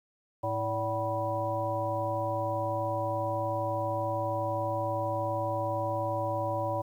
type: harmonic tone with a mistuned harmonic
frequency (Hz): 108.6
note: A2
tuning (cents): -22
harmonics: 1 / 3 / 5 / 7 / 9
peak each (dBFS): -35 / -39 / -32 / -36 / -34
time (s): 0.43-6.82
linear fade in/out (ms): 10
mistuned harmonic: 5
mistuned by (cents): +92
effects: 10-bit